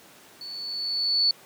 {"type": "tone with level ramp", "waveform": "sine", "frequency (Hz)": 4453, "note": "C#8", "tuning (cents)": 7, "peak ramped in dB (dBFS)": [-36, -17], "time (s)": [0.41, 1.31], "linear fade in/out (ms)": 2, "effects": ["pink hiss -51 dBFS RMS until 1.45 s", "high-pass 200 Hz 12 dB/octave"]}